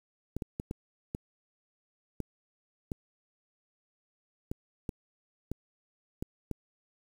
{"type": "clicks", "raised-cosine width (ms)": 3, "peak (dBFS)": -21, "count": 12, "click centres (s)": [0.366, 0.422, 0.599, 0.711, 1.149, 2.203, 2.918, 4.515, 4.892, 5.516, 6.225, 6.513], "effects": ["8-bit"]}